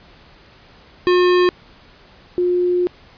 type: tone pair in turn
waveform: square / sine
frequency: 359.3 / 356.8 Hz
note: F4 / F4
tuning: +49 / +37 cents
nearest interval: unison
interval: 12 cents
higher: first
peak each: -12 / -14 dBFS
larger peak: first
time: 1.07-1.49 / 2.38-2.87 s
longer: second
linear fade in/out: 0 ms
effects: pink hiss -47 dBFS RMS until 3.17 s + resampled to 11025 Hz